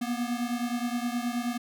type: beating tone pair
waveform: square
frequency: 237.4 / 246.9 Hz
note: A#3 / B3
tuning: +32 / 0 cents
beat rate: 9.5 Hz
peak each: -31 / -33 dBFS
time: 0.01-1.58 s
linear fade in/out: 10 ms
effects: none